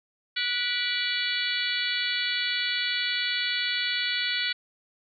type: harmonic tone with a mistuned harmonic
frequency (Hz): 489.9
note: B4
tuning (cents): -14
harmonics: 3 / 4 / 5 / 6 / 7 / 8 / 9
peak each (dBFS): -33 / -33 / -33 / -33 / -33 / -33 / -33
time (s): 0.36-4.53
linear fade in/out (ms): 10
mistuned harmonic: 5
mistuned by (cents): -81
effects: none